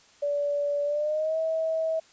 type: tone with pitch glide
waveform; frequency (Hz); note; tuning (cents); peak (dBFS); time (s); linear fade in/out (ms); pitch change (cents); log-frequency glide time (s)
sine; 577 to 643.9; D5 to E5; -31 to -41; -24; 0.22-2; 10; +190; 0.84-1.38
effects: white hiss -57 dBFS RMS until 2.12 s + resampled to 16000 Hz

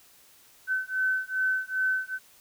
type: beating tone pair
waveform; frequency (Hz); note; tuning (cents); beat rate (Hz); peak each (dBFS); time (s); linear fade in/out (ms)
sine; 1522 / 1524.5; F#6 / G6; +48 / -49; 2.5; -28; 0.67-2.19; 50
effects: white hiss -57 dBFS RMS until 2.4 s

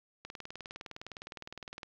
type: click train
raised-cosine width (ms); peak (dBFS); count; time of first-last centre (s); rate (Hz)
0.2; -25; 32; 0.25-1.832; 19.6
effects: low-pass 5000 Hz 12 dB/octave + 10-bit

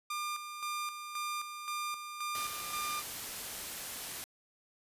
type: tone with tremolo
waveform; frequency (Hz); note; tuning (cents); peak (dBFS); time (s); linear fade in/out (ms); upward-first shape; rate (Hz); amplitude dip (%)
sawtooth; 1200; D6; +37; -31; 0.1-3.02; 5; square; 1.9; 55
type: noise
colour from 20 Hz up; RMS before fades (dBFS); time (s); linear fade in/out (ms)
white; -41; 2.35-4.24; 0
effects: resampled to 32000 Hz

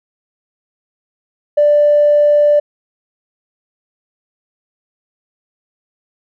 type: tone with tanh clipping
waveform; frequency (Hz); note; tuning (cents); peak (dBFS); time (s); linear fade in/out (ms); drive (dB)
triangle; 589; D5; +5; -7; 1.57-2.6; 10; 4
effects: none

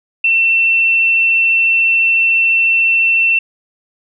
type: tone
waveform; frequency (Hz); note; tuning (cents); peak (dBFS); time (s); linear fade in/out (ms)
sine; 2693; E7; +36; -9; 0.24-3.39; 5
effects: none

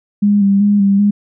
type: tone with vibrato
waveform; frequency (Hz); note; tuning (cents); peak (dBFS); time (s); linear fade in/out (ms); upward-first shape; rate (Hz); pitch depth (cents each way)
sine; 201.4; G3; +47; -8; 0.22-1.11; 10; square; 2.6; 29
effects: none

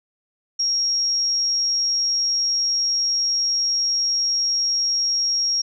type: tone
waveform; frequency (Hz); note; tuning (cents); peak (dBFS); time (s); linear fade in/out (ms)
sine; 5590; F8; +1; -18; 0.59-5.62; 10
effects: none

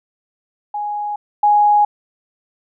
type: tone pair in turn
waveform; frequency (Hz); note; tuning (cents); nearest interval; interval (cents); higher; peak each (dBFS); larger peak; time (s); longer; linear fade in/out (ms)
sine; 830.6 / 830.6; G#5 / G#5; 0 / 0; unison; 0; neither; -20 / -9; second; 0.74-1.16 / 1.43-1.85; neither; 5
effects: none

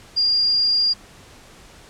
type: tone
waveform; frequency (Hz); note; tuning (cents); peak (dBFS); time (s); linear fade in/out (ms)
sine; 4809; D8; +40; -15; 0.16-0.94; 20
effects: pink hiss -46 dBFS RMS until 1.89 s + low-pass 9000 Hz 12 dB/octave

